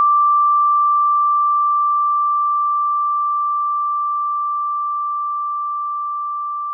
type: tone with level ramp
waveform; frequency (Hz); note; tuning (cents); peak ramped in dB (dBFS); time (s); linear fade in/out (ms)
sine; 1174.7; D6; 0; -10 to -21; 0-6.73; 0
effects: none